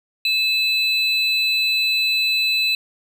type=tone pair together; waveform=triangle; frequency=2607 / 4000 Hz; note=E7 / B7; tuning=-20 / +21 cents; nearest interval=perfect fifth; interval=741 cents; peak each=-18 dBFS; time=0.25-2.75 s; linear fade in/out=2 ms; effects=none